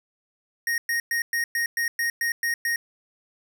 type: tone bursts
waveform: square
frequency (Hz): 1864.7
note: A#6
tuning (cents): 0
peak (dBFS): -23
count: 10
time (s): 0.67-2.76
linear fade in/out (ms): 2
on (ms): 110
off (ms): 110
effects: none